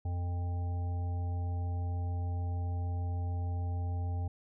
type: harmonic tone with a mistuned harmonic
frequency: 87.9 Hz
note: F2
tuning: 12 cents sharp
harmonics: 1 / 3 / 5 / 7 / 9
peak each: -31 / -49 / -53 / -55 / -48 dBFS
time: 0.05-4.28 s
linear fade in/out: 5 ms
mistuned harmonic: 3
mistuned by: -44 cents
effects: none